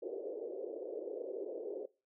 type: band-pass noise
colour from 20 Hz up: white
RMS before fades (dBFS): -42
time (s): 0.02-1.86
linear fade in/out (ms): 10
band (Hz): 360 to 520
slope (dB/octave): 48
effects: noise-tail reverb RT60 0.3 s tail -20 dB re dry